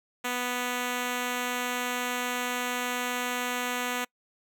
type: tone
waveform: 5% pulse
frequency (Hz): 246.9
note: B3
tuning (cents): 0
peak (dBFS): -17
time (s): 0.24-4.05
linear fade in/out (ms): 10
effects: noise-tail reverb RT60 0.1 s tail -26 dB re dry